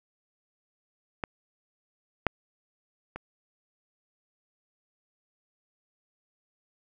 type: clicks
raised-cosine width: 0.5 ms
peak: -15 / -7 / -22 dBFS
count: 3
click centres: 1.238 / 2.267 / 3.16 s
effects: none